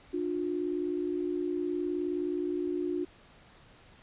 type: tone pair together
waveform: sine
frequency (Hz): 298.1 / 357.4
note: D4 / F4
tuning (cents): +26 / +40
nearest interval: minor third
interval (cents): 314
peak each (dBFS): -33 / -31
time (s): 0.13-3.05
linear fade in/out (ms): 10
effects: pink hiss -57 dBFS RMS until 4.02 s + resampled to 8000 Hz